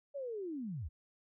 sine linear sweep, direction down, 580 to 57.8 Hz, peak -38 dBFS, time 0.14-0.89 s, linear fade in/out 20 ms, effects none

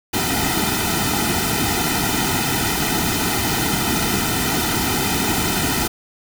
pink noise with comb filter, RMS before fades -20 dBFS, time 0.13-5.88 s, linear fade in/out 10 ms, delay 1.8 ms, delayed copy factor -1, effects none

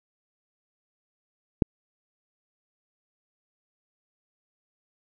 click, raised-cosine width 3 ms, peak -5 dBFS, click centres 1.622 s, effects none

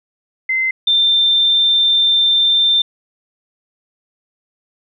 sine tone pair in turn, 2067 / 3579 Hz, C7 / A7, -22 / +29 cents, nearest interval minor seventh, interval 951 cents, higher second, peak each -14 / -10 dBFS, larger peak second, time 0.49-0.71 / 0.87-2.82 s, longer second, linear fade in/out 5 ms, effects none

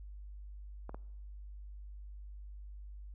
clicks, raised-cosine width 1 ms, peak -30 dBFS, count 2, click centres 0.894 / 0.945 s, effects noise-tail reverb RT60 0.9 s tail -22 dB re dry + added 50 Hz sine -45 dBFS peak until 3.14 s

